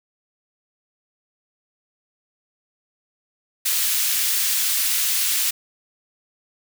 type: high-pass noise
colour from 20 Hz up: white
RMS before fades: -21 dBFS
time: 3.65-5.51 s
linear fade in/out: 10 ms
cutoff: 2100 Hz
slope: 12 dB/octave
effects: none